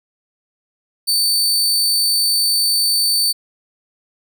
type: tone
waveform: sawtooth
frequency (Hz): 4550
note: C#8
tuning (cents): +44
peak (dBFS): -11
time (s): 1.07-3.33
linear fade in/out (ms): 20
effects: none